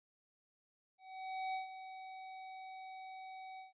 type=tone with ADSR envelope; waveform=square; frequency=757 Hz; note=F#5; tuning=39 cents sharp; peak=-37 dBFS; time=0.98-3.73 s; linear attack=560 ms; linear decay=130 ms; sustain=-11 dB; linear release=140 ms; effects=resampled to 8000 Hz